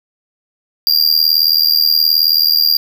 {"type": "tone with amplitude modulation", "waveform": "square", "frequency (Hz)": 4784, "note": "D8", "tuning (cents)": 31, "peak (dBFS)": -6, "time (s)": [0.87, 2.77], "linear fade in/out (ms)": 0, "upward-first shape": "sine", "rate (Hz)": 78.8, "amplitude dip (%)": 90, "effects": []}